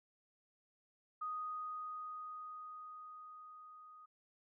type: tone with level ramp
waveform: sine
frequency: 1244.5 Hz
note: D#6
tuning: in tune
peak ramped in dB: -38 to -55 dBFS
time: 1.21-4.06 s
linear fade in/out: 10 ms
effects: none